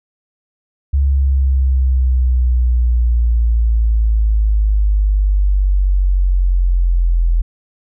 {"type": "exponential sweep", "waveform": "sine", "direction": "down", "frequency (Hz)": [69.4, 41.92], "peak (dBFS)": -10, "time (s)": [0.93, 7.42], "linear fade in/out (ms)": 10, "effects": []}